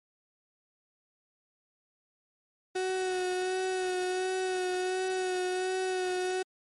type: tone with vibrato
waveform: 35% pulse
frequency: 370 Hz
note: F#4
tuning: in tune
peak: -27 dBFS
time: 2.75-6.43 s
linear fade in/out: 10 ms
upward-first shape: sine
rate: 1.4 Hz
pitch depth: 22 cents each way
effects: MP3 48 kbps